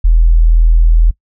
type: tone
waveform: sine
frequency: 40.98 Hz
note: E1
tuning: 9 cents flat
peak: -4 dBFS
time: 0.04-1.11 s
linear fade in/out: 10 ms
effects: noise-tail reverb RT60 0.1 s tail -21 dB re dry